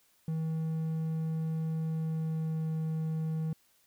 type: tone with pitch glide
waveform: triangle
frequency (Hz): 160.1 to 158.99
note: D#3 to D#3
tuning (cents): +50 to +38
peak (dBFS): -28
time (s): 0.28-3.53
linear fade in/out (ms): 2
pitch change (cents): -12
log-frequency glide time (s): 1.86-2.71
effects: white hiss -68 dBFS RMS until 3.86 s